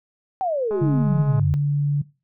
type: exponential sweep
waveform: sine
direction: down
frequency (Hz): 784 to 80.8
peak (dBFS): -20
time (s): 0.41-1.54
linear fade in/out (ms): 0
type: click train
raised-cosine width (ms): 1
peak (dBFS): -21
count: 145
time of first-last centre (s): 0.71-1.396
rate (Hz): 210
type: tone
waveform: sine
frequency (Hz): 144.3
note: D3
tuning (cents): -30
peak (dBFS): -17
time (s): 0.81-2.02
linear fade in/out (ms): 10
effects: noise-tail reverb RT60 0.3 s tail -20 dB re dry